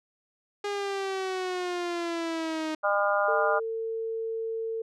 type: exponential sweep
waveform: sawtooth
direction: down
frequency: 410 to 310.5 Hz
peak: -25 dBFS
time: 0.64-2.75 s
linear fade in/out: 5 ms
type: harmonic tone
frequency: 202.1 Hz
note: G#3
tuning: 47 cents flat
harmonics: 3 / 4 / 5 / 6 / 7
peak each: -26 / -30 / -33 / -29 / -29 dBFS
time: 2.83-3.6 s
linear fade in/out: 20 ms
type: tone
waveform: sine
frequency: 450 Hz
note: A4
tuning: 39 cents sharp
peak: -29 dBFS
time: 3.28-4.82 s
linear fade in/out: 5 ms
effects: low-pass 6000 Hz 12 dB/octave